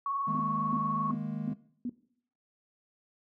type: tone with vibrato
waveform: sine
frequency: 1108.7 Hz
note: C#6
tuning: in tune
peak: -29 dBFS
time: 0.06-1.11 s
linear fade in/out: 2 ms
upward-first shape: triangle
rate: 20 Hz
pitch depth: 38 cents each way
type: chord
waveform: triangle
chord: D# suspended fourth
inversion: none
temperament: equal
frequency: 155.56 / 207.7 / 233.1 Hz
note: D#3 / G#3 / A#3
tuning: 0 / 0 / 0 cents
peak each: -35 / -34 / -36 dBFS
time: 0.27-1.54 s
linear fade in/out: 10 ms
type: tone bursts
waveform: sine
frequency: 243.4 Hz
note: B3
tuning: 25 cents flat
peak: -31 dBFS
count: 5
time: 0.35-1.895 s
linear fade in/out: 2 ms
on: 45 ms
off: 330 ms
effects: noise-tail reverb RT60 0.6 s tail -17 dB re dry